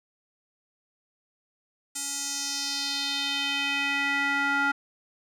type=tone with band-pass filter sweep; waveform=square; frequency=280.5 Hz; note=C#4; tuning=21 cents sharp; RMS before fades=-28 dBFS; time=1.95-4.72 s; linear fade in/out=10 ms; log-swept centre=8000 to 1400 Hz; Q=2.7; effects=none